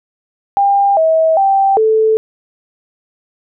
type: tone with pitch steps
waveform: sine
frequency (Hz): 799 / 643 / 782 / 438.9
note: G5 / E5 / G5 / A4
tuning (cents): +33 / -43 / -4 / -4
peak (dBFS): -8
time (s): 0.57-2.17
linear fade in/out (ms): 0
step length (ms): 400
effects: none